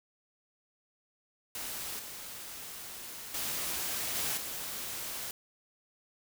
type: noise with level steps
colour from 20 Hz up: white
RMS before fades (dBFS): -39 / -44 / -35 / -33 / -39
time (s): 1.55-5.31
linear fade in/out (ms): 2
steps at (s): 1.99 / 3.34 / 4.15 / 4.37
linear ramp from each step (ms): 5
effects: none